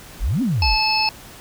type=exponential two-way sweep; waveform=sine; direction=up then down; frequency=32.7 to 282.9 to 32.7 Hz; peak=-17 dBFS; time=0.19-0.78 s; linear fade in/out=50 ms; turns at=0.42 s
type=harmonic tone; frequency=868 Hz; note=A5; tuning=24 cents flat; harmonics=1 / 3 / 5 / 6; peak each=-21 / -22 / -24 / -21 dBFS; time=0.62-1.09 s; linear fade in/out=2 ms
effects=pink hiss -41 dBFS RMS until 1.4 s